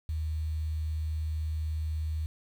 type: tone with quantisation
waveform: sine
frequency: 78.1 Hz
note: D#2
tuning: 7 cents sharp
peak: -29 dBFS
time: 0.09-2.26 s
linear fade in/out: 0 ms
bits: 9
effects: none

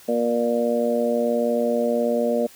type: harmonic tone with a mistuned harmonic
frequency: 118.6 Hz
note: A#2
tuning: 30 cents sharp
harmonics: 2 / 3 / 4 / 5 / 6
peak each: -24 / -33 / -23 / -23 / -33 dBFS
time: 0.08-2.47 s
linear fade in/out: 10 ms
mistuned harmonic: 6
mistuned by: -16 cents
effects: white hiss -48 dBFS RMS until 2.55 s

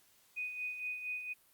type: tone with tremolo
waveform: sine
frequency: 2489 Hz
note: D#7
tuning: in tune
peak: -35 dBFS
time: 0.36-1.34 s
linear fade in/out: 20 ms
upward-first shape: sine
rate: 4.3 Hz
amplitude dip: 55%
effects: white hiss -67 dBFS RMS until 1.53 s + Opus 48 kbps

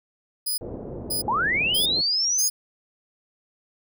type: tone bursts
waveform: 10% pulse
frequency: 4978 Hz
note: D#8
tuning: in tune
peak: -17 dBFS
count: 4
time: 0.46-2.5 s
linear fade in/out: 10 ms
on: 120 ms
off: 520 ms
type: low-pass noise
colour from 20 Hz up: white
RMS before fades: -35 dBFS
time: 0.61-2.01 s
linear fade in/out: 0 ms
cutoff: 540 Hz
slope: 24 dB/octave
type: linear sweep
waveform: sine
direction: up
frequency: 800 to 6645 Hz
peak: -20 dBFS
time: 1.28-2.48 s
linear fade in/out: 2 ms
effects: none

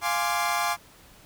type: chord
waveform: 30% pulse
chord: D half-diminished seventh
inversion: first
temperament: equal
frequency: 698.5 / 830.6 / 1046.5 / 1174.7 Hz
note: F5 / Ab5 / C6 / D6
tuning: 0 / 0 / 0 / 0 cents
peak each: -27 dBFS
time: 0.01-0.77 s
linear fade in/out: 50 ms
effects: pink hiss -53 dBFS RMS until 1.25 s

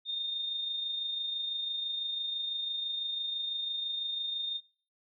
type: tone with amplitude modulation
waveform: sine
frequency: 3650 Hz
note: A#7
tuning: 37 cents flat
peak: -30 dBFS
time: 0.05-4.61 s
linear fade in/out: 50 ms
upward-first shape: sine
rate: 26 Hz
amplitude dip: 35%
effects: noise-tail reverb RT60 0.4 s tail -19 dB re dry

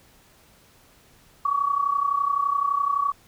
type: tone with amplitude modulation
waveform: sine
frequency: 1133 Hz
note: C#6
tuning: 37 cents sharp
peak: -17 dBFS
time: 1.45-3.12 s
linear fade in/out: 5 ms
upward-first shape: sine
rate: 31.8 Hz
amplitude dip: 75%
effects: pink hiss -56 dBFS RMS until 3.27 s

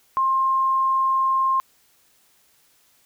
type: tone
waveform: sine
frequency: 1061 Hz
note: C6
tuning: 24 cents sharp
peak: -17 dBFS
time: 0.17-1.6 s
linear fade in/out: 0 ms
effects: white hiss -60 dBFS RMS until 3.05 s

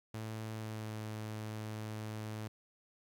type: tone with pitch glide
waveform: sawtooth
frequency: 110 to 108.3 Hz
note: A2 to A2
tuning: 0 to -27 cents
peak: -36 dBFS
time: 0.14-2.48 s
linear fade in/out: 5 ms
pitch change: -27 cents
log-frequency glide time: 0.52-0.98 s
effects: 12-bit

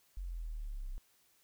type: exponential sweep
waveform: sine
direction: down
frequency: 46.25 to 31.13 Hz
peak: -38 dBFS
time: 0.17-0.98 s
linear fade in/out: 0 ms
effects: white hiss -70 dBFS RMS until 1.43 s

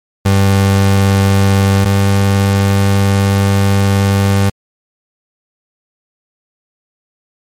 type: tone pair in turn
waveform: 30% pulse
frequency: 98 / 98.74 Hz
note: G2 / G2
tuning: 0 / +13 cents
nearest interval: unison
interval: 13 cents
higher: second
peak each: -5 / -6 dBFS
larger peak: first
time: 0.25-1.85 / 1.85-4.5 s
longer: second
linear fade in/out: 10 ms
effects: MP3 64 kbps

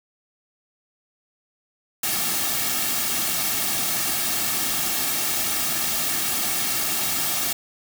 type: noise with comb filter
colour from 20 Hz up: white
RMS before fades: -24 dBFS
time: 2.03-7.53 s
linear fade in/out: 5 ms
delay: 2 ms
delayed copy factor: -0.6
effects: none

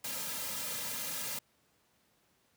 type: noise with comb filter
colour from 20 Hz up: white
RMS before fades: -38 dBFS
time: 0.04-1.39 s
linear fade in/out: 5 ms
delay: 2.7 ms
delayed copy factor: -0.95
effects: pink hiss -71 dBFS RMS until 2.56 s + high-pass 100 Hz 12 dB/octave

